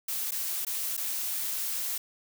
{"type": "noise with dropouts", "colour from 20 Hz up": "blue", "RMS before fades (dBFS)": -32, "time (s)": [0.08, 1.98], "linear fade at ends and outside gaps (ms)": 5, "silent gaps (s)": [[0.31, 0.318], [0.65, 0.667], [0.968, 0.975]], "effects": []}